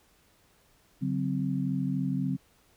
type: tone cluster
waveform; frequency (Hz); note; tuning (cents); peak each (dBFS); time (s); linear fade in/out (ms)
sine; 143 / 186.8 / 259.9; D3 / F#3 / C4; -46 / +17 / -11; -31; 1.01-2.37; 20
effects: pink hiss -64 dBFS RMS until 2.76 s